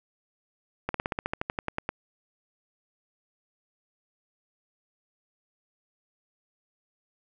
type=slowing click train; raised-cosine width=0.5 ms; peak=-13 dBFS; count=14; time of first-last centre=0.89-1.891 s; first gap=53 ms; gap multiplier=1.06; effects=none